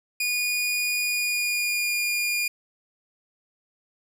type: tone with pitch glide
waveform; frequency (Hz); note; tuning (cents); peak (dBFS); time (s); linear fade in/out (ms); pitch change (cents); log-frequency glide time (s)
sawtooth; 2451 to 2424; D#7 to D#7; -27 to -46; -20; 0.2-2.48; 5; -19; 1.02-1.93
effects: none